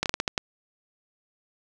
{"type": "slowing click train", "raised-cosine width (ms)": 0.2, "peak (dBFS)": -7, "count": 7, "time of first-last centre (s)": [0.03, 0.378], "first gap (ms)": 28, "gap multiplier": 1.29, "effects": []}